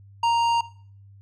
triangle tone with tanh clipping, 932.3 Hz, A#5, in tune, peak -20 dBFS, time 0.23-0.61 s, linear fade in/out 5 ms, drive 16 dB, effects noise-tail reverb RT60 0.5 s tail -18 dB re dry + added 99 Hz sine -46 dBFS peak until 1.21 s

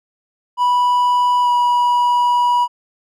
triangle tone with pitch glide, 983 to 972.3 Hz, B5 to B5, -8 to -27 cents, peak -10 dBFS, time 0.57-2.68 s, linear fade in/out 50 ms, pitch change -19 cents, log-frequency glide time 1.42-1.49 s, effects none

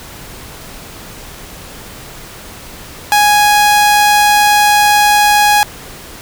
sawtooth tone, 830.6 Hz, G#5, in tune, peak -3 dBFS, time 3.12-5.63 s, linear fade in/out 0 ms, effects pink hiss -32 dBFS RMS until 6.21 s

